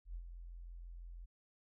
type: tone with ADSR envelope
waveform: sine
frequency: 43 Hz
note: F1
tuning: 26 cents flat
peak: -40 dBFS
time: 0.05-1.26 s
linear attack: 99 ms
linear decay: 72 ms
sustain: -7 dB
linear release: 17 ms
effects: none